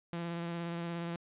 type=tone with vibrato; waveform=sawtooth; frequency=170 Hz; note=F3; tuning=46 cents flat; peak=-32 dBFS; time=0.13-1.16 s; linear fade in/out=0 ms; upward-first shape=square; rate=17 Hz; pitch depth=14 cents each way; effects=resampled to 8000 Hz + 11-bit